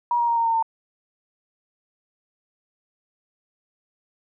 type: tone with pitch steps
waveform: sine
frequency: 956 / 945 / 934.2 / 923.4 / 912.8 / 902.3 Hz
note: A#5 / A#5 / A#5 / A#5 / A#5 / A5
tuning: +43 / +23 / +3 / -17 / -37 / +43 cents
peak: -18 dBFS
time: 0.11-0.626 s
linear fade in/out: 2 ms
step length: 86 ms
effects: none